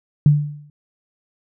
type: tone with exponential decay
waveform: sine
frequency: 147.3 Hz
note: D3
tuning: 6 cents sharp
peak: -6 dBFS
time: 0.26-0.7 s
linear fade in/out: 2 ms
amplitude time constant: 95 ms
effects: none